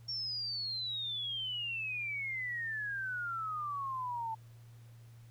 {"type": "exponential sweep", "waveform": "sine", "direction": "down", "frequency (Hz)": [5530, 880], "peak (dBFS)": -35, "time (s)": [0.08, 4.35], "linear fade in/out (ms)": 10, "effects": ["added 116 Hz sine -52 dBFS peak until 5.3 s", "pink hiss -67 dBFS RMS until 5.3 s"]}